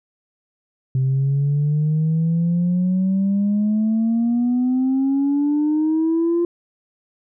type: exponential sweep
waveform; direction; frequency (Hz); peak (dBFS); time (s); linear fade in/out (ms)
sine; up; 129.9 to 346.6; -14; 0.95-6.45; 2
effects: tanh soft clip ceiling -13 dBFS